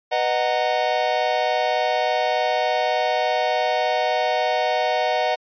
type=chord; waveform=square; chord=B major seventh; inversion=none; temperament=just; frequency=493.9 / 617.4 / 740.8 / 926 Hz; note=B4 / D#5 / F#5 / A#5; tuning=0 / -14 / +2 / -12 cents; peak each=-28 / -24 / -23 / -29 dBFS; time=0.11-5.36 s; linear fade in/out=20 ms; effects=resampled to 11025 Hz